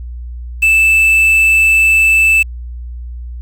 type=tone with quantisation; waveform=triangle; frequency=2637 Hz; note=E7; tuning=in tune; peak=-5 dBFS; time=0.62-2.43 s; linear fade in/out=10 ms; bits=5; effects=added 60 Hz sine -23 dBFS peak until 3.41 s